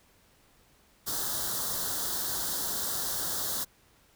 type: band-stop noise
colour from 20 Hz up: white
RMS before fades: -32 dBFS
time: 1.06-3.65 s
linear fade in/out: 20 ms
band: 1700 to 3400 Hz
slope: 48 dB/octave
effects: pink hiss -63 dBFS RMS until 4.15 s